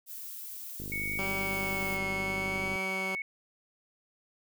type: noise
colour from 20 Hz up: violet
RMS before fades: -42 dBFS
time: 0.06-1.99 s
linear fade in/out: 50 ms
type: click train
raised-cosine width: 3 ms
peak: -29 dBFS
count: 100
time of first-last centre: 0.8-2.757 s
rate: 50.6 Hz
type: tone with vibrato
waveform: sine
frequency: 2217 Hz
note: C#7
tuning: in tune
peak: -32 dBFS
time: 0.92-3.22 s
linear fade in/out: 2 ms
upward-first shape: triangle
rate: 0.68 Hz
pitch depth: 30 cents each way
type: tone with pitch glide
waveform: 10% pulse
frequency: 193.3 to 190.09 Hz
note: G3 to F#3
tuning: -24 to +47 cents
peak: -26 dBFS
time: 1.19-3.15 s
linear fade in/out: 0 ms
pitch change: -29 cents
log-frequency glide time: 1.42-2.72 s
effects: none